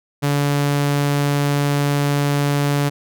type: tone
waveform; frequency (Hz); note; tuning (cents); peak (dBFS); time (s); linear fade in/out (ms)
sawtooth; 143.4; D3; -41; -12; 0.22-2.9; 20
effects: none